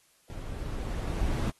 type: noise with level ramp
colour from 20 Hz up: brown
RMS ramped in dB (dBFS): -39 to -27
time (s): 0.3-1.5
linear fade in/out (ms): 0
effects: white hiss -65 dBFS RMS until 1.59 s + AAC 32 kbps